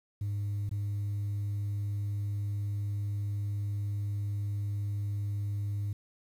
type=tone with dropouts; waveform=sine; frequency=102.1 Hz; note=G#2; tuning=29 cents flat; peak=-28 dBFS; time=0.21-5.93 s; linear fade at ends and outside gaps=5 ms; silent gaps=0.693-0.712 s; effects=tanh soft clip ceiling -29 dBFS + 10-bit